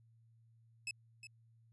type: tone with echo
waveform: sawtooth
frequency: 2600 Hz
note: E7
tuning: 24 cents flat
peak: -35 dBFS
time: 0.87-0.91 s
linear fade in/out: 2 ms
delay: 360 ms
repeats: 1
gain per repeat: -11 dB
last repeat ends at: 1.27 s
effects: added 114 Hz sine -64 dBFS peak until 1.72 s + resampled to 24000 Hz